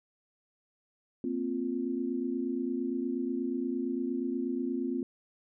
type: chord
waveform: sine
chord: Bb suspended second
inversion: none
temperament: equal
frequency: 233.1 / 261.6 / 349.2 Hz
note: Bb3 / C4 / F4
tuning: 0 / 0 / 0 cents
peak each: -36 / -32 / -35 dBFS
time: 1.24-5.03 s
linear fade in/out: 2 ms
effects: none